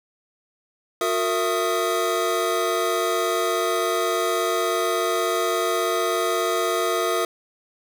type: tone cluster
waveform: square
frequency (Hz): 362.1 / 458.6 / 665 / 1247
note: F#4 / A#4 / E5 / D#6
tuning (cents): -37 / -28 / +15 / +3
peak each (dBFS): -27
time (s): 1.01-7.25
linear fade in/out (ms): 2
effects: none